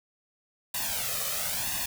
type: noise with flanger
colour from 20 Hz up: white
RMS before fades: -31 dBFS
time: 0.74-1.86 s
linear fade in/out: 5 ms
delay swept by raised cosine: 1.1 to 1.65 ms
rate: 1 Hz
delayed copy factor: +0.95
effects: none